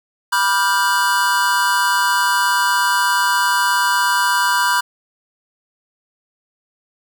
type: chord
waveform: square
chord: G dominant seventh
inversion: first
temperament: just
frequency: 980 / 1176 / 1411.2 / 1568 Hz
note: B5 / D6 / F6 / G6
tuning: -14 / +2 / +18 / 0 cents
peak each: -18 / -24 / -23 / -20 dBFS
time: 0.32-4.81 s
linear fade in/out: 10 ms
effects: none